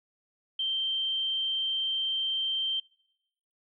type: tone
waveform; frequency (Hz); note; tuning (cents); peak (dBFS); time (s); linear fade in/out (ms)
sine; 3136; G7; 0; -27; 0.59-2.8; 5
effects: noise-tail reverb RT60 0.9 s tail -25 dB re dry